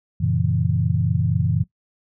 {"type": "chord", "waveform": "sine", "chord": "F# dominant seventh", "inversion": "none", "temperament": "equal with one note detuned", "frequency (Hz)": [92.5, 116.54, 136.45, 164.81], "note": ["F#2", "A#2", "C#3", "E3"], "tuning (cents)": [0, 0, -27, 0], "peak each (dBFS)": -23, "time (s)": [0.2, 1.64], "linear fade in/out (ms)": 10, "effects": ["noise-tail reverb RT60 0.1 s tail -17 dB re dry"]}